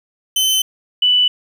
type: tone pair in turn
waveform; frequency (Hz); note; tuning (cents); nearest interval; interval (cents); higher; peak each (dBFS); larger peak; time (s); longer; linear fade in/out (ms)
sawtooth / sine; 3059 / 2977; G7 / F#7; -43 / +10; unison; 47; first; -10; neither; 0.36-0.62 / 1.02-1.28; neither; 5
effects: 8-bit